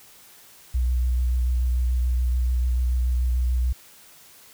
sine tone with vibrato, 61.8 Hz, B1, 2 cents sharp, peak -19 dBFS, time 0.74-3.73 s, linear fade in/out 10 ms, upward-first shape triangle, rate 6.9 Hz, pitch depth 30 cents each way, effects white hiss -50 dBFS RMS until 4.53 s

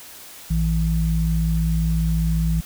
sine tone pair together, 57.56 / 162.8 Hz, A#1 / E3, -21 / -21 cents, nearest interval octave + tritone, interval 1800 cents, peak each -20 dBFS, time 0.5-2.61 s, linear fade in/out 10 ms, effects white hiss -41 dBFS RMS until 2.65 s

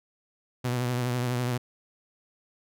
sawtooth tone with vibrato, 123.47 Hz, B2, in tune, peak -22 dBFS, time 0.64-1.58 s, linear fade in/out 10 ms, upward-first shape triangle, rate 12 Hz, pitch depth 52 cents each way, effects none

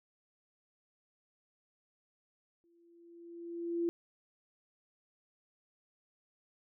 sine tone with exponential growth, 340.5 Hz, F4, 44 cents flat, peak -28 dBFS, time 2.64-3.89 s, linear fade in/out 0 ms, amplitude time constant 270 ms, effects none

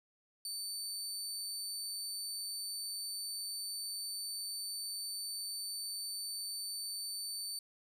25% pulse tone, 4549 Hz, C#8, 44 cents sharp, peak -34 dBFS, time 0.45-7.59 s, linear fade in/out 2 ms, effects none

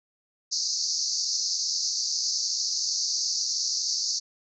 pink band-pass noise, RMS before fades -28 dBFS, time 0.51-4.2 s, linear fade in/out 20 ms, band 4400 to 6500 Hz, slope 96 dB/octave, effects none

